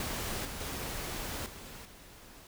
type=noise with level steps; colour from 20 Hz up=pink; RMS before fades=-36 / -41 / -38 / -47 / -53 dBFS; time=0-2.47 s; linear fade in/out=2 ms; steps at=0.45 / 0.6 / 1.46 / 1.85 s; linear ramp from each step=2 ms; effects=none